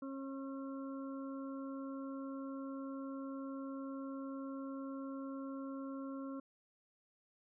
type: harmonic tone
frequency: 271.1 Hz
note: C#4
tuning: 38 cents flat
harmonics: 1 / 2 / 4 / 5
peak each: -42 / -50 / -54 / -56 dBFS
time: 0.02-6.4 s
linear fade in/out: 5 ms
effects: none